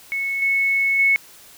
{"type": "tone with level steps", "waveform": "sine", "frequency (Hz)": 2201, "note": "C#7", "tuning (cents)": -13, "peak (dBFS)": [-21, -16, -13], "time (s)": [0.12, 1.16], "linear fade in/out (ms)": 0, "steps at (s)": [0.42, 0.99], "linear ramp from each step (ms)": 2, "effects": ["white hiss -46 dBFS RMS until 1.57 s"]}